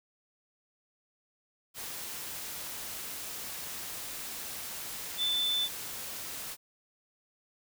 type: tone in noise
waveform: sine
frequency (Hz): 3520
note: A7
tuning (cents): 0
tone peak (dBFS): -27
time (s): 5.17-5.69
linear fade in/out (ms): 50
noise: white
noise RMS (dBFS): -40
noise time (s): 1.74-6.57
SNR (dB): +10
effects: none